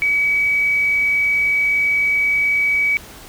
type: tone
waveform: sine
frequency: 2275 Hz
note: C#7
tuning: 44 cents sharp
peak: -14 dBFS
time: 0.02-2.97 s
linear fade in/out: 0 ms
effects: pink hiss -39 dBFS RMS until 3.28 s